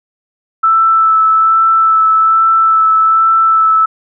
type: tone with vibrato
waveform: sine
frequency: 1318.5 Hz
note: E6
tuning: in tune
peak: -6 dBFS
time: 0.63-3.86 s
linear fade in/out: 10 ms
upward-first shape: sine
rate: 1.2 Hz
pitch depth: 13 cents each way
effects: none